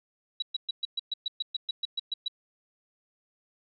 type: tone bursts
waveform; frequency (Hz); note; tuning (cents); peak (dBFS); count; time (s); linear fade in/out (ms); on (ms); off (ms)
sine; 3900; B7; -23; -27; 14; 0.4-2.282; 5; 23; 120
effects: none